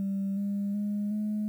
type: tone with pitch steps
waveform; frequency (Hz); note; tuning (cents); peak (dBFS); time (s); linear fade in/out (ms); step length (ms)
sine; 196 / 201 / 206.2 / 211.5; G3 / G3 / G#3 / G#3; 0 / +44 / -12 / +32; -26; 0-1.48; 0; 370
effects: tanh soft clip ceiling -25 dBFS + 10-bit

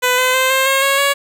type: tone with pitch steps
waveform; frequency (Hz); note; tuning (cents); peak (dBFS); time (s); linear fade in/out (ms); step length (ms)
10% pulse; 500 / 509.6 / 519.4 / 529.4 / 539.6 / 550 / 560.6; B4 / C5 / C5 / C5 / C#5 / C#5 / C#5; +21 / -46 / -13 / +20 / -47 / -14 / +19; -4; 0.02-1.14; 20; 160
effects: none

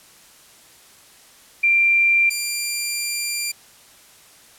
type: tone pair in turn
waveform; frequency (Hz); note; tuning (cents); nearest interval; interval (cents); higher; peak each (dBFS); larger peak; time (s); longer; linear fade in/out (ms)
sine / 10% pulse; 2369 / 2380; D7 / D7; +14 / +22; unison; 8; second; -13; neither; 1.63-2.3 / 2.3-3.52; second; 10
effects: white hiss -49 dBFS RMS until 4.58 s + low-pass 12000 Hz 12 dB/octave

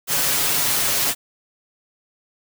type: noise with comb filter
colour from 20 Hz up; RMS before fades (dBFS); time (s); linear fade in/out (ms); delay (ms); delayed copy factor
white; -20; 0.07-1.15; 50; 7.2; +0.8
effects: none

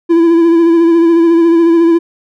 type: tone with vibrato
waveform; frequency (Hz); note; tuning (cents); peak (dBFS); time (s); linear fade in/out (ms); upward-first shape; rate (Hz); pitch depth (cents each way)
triangle; 334.7; E4; +26; -3; 0.09-1.99; 20; sine; 14; 34
effects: none

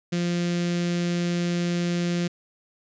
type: tone with notch filter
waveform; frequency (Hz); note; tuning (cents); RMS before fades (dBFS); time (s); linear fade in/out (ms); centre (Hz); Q
sawtooth; 174; F3; -6; -25; 0.12-2.28; 10; 920; 0.66
effects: resampled to 16000 Hz

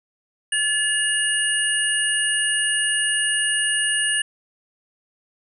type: tone cluster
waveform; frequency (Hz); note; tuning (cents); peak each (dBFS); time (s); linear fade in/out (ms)
sine; 1720 / 2856 / 9340; A6 / F7 / D9; -40 / +38 / -11; -23; 0.52-4.22; 5
effects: none

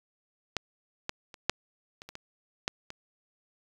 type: clicks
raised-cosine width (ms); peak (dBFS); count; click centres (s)
0.2; -11 / -14 / -28 / -6 / -26 / -26 / -23 / -11 / -23; 9; 0.567 / 1.094 / 1.342 / 1.496 / 2.019 / 2.09 / 2.154 / 2.679 / 2.904
effects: 8-bit

